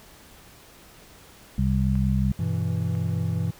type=harmonic tone; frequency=65.41 Hz; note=C2; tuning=in tune; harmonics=1 / 2 / 3; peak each=-24 / -24 / -24 dBFS; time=1.58-2.32 s; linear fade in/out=5 ms
type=clicks; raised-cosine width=0.5 ms; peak=-29 / -30 dBFS; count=2; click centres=1.954 / 2.952 s
type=chord; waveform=triangle; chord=E minor; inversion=first; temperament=equal; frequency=98 / 123.47 / 164.81 Hz; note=G2 / B2 / E3; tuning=0 / 0 / 0 cents; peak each=-25 / -27 / -25 dBFS; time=2.39-3.51 s; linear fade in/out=5 ms
effects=pink hiss -50 dBFS RMS until 3.59 s